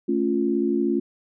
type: chord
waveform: sine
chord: A augmented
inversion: none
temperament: equal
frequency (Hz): 220 / 277.2 / 349.2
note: A3 / C#4 / E#4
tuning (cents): 0 / 0 / 0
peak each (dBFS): -25 / -24 / -23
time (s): 0.08-1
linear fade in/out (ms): 10
effects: none